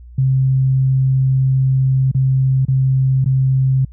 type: tone with dropouts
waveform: sine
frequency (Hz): 132.3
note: C3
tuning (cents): +20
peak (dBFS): -11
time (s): 0.18-3.85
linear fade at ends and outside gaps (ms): 5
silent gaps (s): 2.115-2.147 / 2.652-2.683 / 3.245-3.259
effects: added 60 Hz sine -35 dBFS peak until 3.92 s